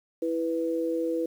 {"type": "tone pair together", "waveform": "sine", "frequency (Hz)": [329.6, 493.8], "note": ["E4", "B4"], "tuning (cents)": [0, 0], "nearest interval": "perfect fifth", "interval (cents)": 700, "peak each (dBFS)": -28, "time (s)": [0.22, 1.26], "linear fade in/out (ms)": 5, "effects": ["9-bit"]}